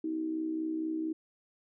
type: tone with amplitude modulation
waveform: sine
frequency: 317.9 Hz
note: D#4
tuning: 37 cents sharp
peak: -28 dBFS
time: 0.04-1.13 s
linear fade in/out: 5 ms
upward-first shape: sine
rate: 64.3 Hz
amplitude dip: 60%
effects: none